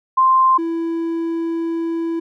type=tone pair in turn; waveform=sine / triangle; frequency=1046.5 / 331.7 Hz; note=C6 / E4; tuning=0 / +11 cents; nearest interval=octave + minor sixth; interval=1989 cents; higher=first; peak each=-10 / -17 dBFS; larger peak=first; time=0.17-0.58 / 0.58-2.2 s; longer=second; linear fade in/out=10 ms; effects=none